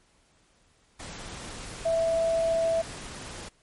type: tone in noise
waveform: sine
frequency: 659.3 Hz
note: E5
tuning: in tune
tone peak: -22 dBFS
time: 1.85-2.82 s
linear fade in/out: 10 ms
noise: pink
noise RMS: -40 dBFS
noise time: 0.99-3.49 s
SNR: +15 dB
effects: pink hiss -64 dBFS RMS until 3.62 s + MP3 48 kbps